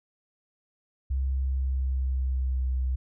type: tone with pitch glide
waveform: sine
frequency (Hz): 66.4 to 64.14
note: C2 to C2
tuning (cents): +26 to -34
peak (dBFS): -24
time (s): 1.1-2.96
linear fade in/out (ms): 10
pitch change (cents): -60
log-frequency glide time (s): 1.31-2.76
effects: none